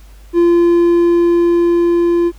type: tone with level ramp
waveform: triangle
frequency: 343.9 Hz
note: F4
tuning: 27 cents flat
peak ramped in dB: -5 to -8 dBFS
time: 0.33-2.32 s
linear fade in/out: 50 ms
effects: added 50 Hz sine -36 dBFS peak until 2.38 s + pink hiss -49 dBFS RMS until 2.38 s